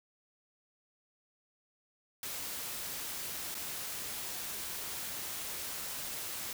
white noise with dropouts, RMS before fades -40 dBFS, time 2.23-6.53 s, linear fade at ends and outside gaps 1 ms, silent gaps 3.544-3.551 s, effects none

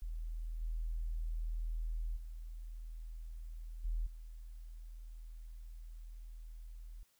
sine tone with level steps, 40.44 Hz, E1, 32 cents flat, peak -38 / -35 / -43 / -33 / -46 dBFS, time 0.02-7.03 s, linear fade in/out 0 ms, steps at 0.61 / 2.16 / 3.84 / 4.06 s, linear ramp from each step 10 ms, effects white hiss -73 dBFS RMS until 7.19 s

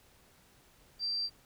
sine tone, 4699 Hz, D8, in tune, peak -31 dBFS, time 0.99-1.3 s, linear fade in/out 50 ms, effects pink hiss -63 dBFS RMS until 1.45 s

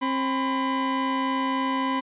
40% pulse tone pair together, 266.7 / 1003.2 Hz, C4 / B5, +33 / +27 cents, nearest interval octave + major seventh, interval 2294 cents, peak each -25 / -25 dBFS, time 0.01-2.01 s, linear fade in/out 20 ms, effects resampled to 8000 Hz

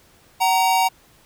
square tone pair together, 757 / 930.2 Hz, F#5 / A#5, +39 / -4 cents, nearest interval major third, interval 357 cents, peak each -19 dBFS, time 0.4-0.89 s, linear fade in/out 20 ms, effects pink hiss -54 dBFS RMS until 1.25 s

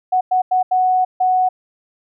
sine tone bursts at uneven times, 740 Hz, F#5, in tune, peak -12 dBFS, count 5, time 0.12-0.21 / 0.31-0.42 / 0.51-0.63 / 0.71-1.05 / 1.2-1.49 s, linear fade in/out 10 ms, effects none

